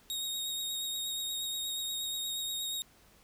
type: tone with vibrato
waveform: sawtooth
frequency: 3747 Hz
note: A#7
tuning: 8 cents sharp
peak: -31 dBFS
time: 0.1-2.82 s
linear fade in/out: 0 ms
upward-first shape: triangle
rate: 8.4 Hz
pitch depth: 22 cents each way
effects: pink hiss -62 dBFS RMS until 3.23 s